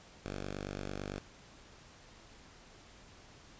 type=tone; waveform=5% pulse; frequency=48.91 Hz; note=G1; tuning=3 cents flat; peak=-28 dBFS; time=0.26-1.19 s; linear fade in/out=0 ms; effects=pink hiss -57 dBFS RMS until 3.59 s + resampled to 16000 Hz